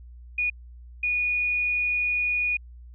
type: tone bursts at uneven times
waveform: sine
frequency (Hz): 2457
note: D#7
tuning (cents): -22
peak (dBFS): -22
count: 2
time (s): 0.38-0.5 / 1.03-2.57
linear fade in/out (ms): 5
effects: added 60 Hz sine -42 dBFS peak until 2.94 s